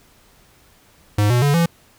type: tone with pitch steps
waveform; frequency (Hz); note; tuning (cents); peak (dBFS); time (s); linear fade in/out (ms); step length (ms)
square; 103.83 / 122.06 / 143.48 / 168.67; G#2 / B2 / D3 / E3; 0 / -20 / -40 / +40; -14; 1.18-1.66; 5; 120
effects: pink hiss -53 dBFS RMS until 1.98 s